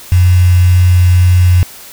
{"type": "tone with quantisation", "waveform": "sine", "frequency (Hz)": 89.8, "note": "F2", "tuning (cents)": 49, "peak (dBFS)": -4, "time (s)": [0.12, 1.63], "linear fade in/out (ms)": 0, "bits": 4, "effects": ["white hiss -33 dBFS RMS until 1.92 s"]}